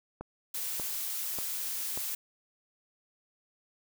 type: click train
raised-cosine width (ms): 1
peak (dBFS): -25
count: 4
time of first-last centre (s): 0.21-1.975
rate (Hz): 1.7
type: noise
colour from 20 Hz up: blue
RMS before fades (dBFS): -35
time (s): 0.54-2.15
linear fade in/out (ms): 5
effects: none